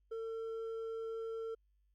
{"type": "tone with hard clipping", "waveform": "sine", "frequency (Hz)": 450.9, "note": "A4", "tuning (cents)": 42, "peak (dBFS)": -40, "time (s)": [0.11, 1.55], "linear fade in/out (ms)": 10, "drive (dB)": 4, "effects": ["added 50 Hz sine -70 dBFS peak until 1.94 s", "Opus 48 kbps"]}